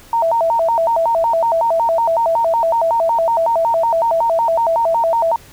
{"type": "tone with vibrato", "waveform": "sine", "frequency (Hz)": 781, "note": "G5", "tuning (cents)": -7, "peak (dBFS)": -12, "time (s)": [0.13, 5.36], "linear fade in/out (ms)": 2, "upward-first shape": "square", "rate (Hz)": 5.4, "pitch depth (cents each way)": 290, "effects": ["pink hiss -43 dBFS RMS until 5.52 s"]}